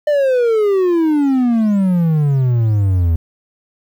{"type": "exponential sweep", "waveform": "triangle", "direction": "down", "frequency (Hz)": [605, 80.4], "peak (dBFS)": -9, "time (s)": [0.07, 3.16], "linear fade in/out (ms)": 5, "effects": ["8-bit"]}